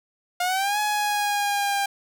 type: linear two-way sweep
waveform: sawtooth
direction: up then down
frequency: 706 to 843 to 797 Hz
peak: -18 dBFS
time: 0.4-1.86 s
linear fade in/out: 5 ms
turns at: 0.79 s
effects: none